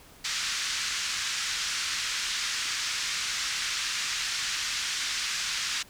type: band-pass noise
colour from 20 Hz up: white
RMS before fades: -31 dBFS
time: 0.24-5.83 s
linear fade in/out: 10 ms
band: 1300 to 6400 Hz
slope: 24 dB/octave
effects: pink hiss -53 dBFS RMS until 5.89 s